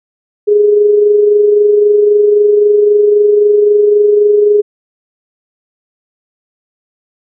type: tone with amplitude modulation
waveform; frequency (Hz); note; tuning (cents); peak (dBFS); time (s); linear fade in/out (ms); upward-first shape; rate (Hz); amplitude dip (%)
sine; 415.3; G#4; 0; -3; 0.47-4.62; 20; sine; 23.8; 40
effects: none